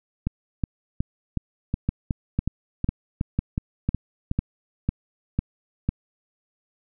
two click trains, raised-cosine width 5 ms, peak -9 / -11 dBFS, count 9 / 12, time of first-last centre 1.89-5.89 / 0.27-4.314 s, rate 2 / 2.72 Hz, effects none

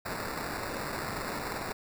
violet noise with sample-and-hold, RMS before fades -36 dBFS, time 0.05-1.73 s, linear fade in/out 10 ms, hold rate 3150 Hz, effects none

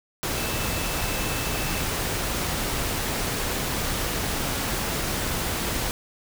sine tone in noise, 2637 Hz, E7, in tune, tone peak -37 dBFS, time 0.36-1.81 s, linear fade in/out 0 ms, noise pink, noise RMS -27 dBFS, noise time 0.23-5.91 s, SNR -13 dB, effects none

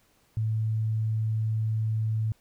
sine tone, 110 Hz, A2, in tune, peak -24 dBFS, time 0.37-2.32 s, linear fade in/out 0 ms, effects pink hiss -65 dBFS RMS until 2.4 s

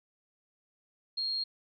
sine tone, 4247 Hz, C8, 25 cents sharp, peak -30 dBFS, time 1.17-1.44 s, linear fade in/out 10 ms, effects none

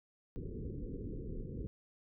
pink low-pass noise, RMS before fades -42 dBFS, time 0.36-1.67 s, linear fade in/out 0 ms, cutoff 490 Hz, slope 96 dB/octave, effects none

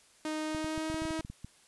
sawtooth tone with pitch glide, 310 to 319.3 Hz, D#4 to D#4, -6 to +45 cents, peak -29 dBFS, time 0.25-1.21 s, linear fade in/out 2 ms, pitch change +51 cents, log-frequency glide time 0.45-1.06 s
clicks, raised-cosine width 5 ms, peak -29 dBFS, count 12, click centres 0.548 / 0.645 / 0.778 / 0.9 / 0.944 / 1.02 / 1.053 / 1.107 / 1.194 / 1.249 / 1.3 / 1.446 s
effects white hiss -62 dBFS RMS until 1.67 s + resampled to 24000 Hz

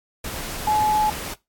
sine tone in noise, 852 Hz, G#5, 44 cents sharp, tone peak -17 dBFS, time 0.67-1.1 s, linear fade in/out 5 ms, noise pink, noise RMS -31 dBFS, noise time 0.24-1.34 s, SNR +11 dB, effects noise-tail reverb RT60 0.2 s tail -19 dB re dry + AAC 64 kbps

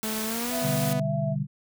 white noise, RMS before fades -33 dBFS, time 0.03-0.93 s, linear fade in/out 0 ms
sawtooth tone with pitch glide, 218.1 to 247.7 Hz, A3 to B3, -15 to +5 cents, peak -26 dBFS, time 0.03-1 s, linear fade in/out 5 ms, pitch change +220 cents, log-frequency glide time 0.25-0.52 s
sine tone with vibrato, 663 Hz, E5, 10 cents sharp, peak -29 dBFS, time 0.5-1.36 s, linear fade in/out 50 ms, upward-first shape sine, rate 3.4 Hz, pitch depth 19 cents each way
sine chord, G major, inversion first, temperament equal with one note detuned, 124.47 / 146.83 / 196 Hz, B2 / D3 / G3, +14 / 0 / 0 cents, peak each -32 / -27 / -31 dBFS, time 0.61-1.47 s, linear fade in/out 50 ms
effects none

